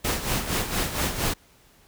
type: noise with tremolo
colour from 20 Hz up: pink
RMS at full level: -24 dBFS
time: 0.04-1.34 s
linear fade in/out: 10 ms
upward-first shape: sine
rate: 4.3 Hz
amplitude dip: 65%
effects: pink hiss -57 dBFS RMS until 1.87 s